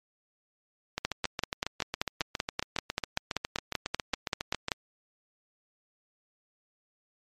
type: two click trains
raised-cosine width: 0.2 ms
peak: -13 / -10 dBFS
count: 28 / 20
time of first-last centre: 0.98-4.684 / 1.05-4.718 s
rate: 7.29 / 5.18 Hz
effects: MP3 64 kbps